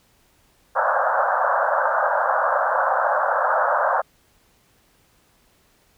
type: band-pass noise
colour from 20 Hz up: pink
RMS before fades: -20 dBFS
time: 0.75-4.02 s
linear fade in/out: 20 ms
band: 530 to 1600 Hz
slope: 96 dB/octave
effects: pink hiss -60 dBFS RMS until 5.97 s